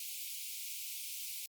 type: high-pass noise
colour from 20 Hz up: white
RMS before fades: -43 dBFS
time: 0-1.46 s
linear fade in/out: 2 ms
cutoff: 2200 Hz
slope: 96 dB/octave
effects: Opus 48 kbps